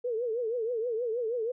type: tone with vibrato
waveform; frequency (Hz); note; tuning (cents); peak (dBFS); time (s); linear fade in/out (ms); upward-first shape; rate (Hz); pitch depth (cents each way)
sine; 466.2; A#4; 0; -28; 0.04-1.52; 10; triangle; 6.3; 150
effects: none